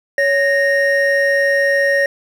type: tone pair together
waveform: triangle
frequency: 558 / 1856.9 Hz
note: C#5 / A#6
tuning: +11 / -7 cents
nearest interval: octave + major sixth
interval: 2082 cents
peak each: -13 dBFS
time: 0.18-2.06 s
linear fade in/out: 2 ms
effects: none